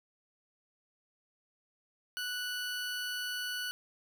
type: tone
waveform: 20% pulse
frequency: 1480 Hz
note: F#6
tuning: in tune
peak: -30 dBFS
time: 2.17-3.71 s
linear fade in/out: 0 ms
effects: none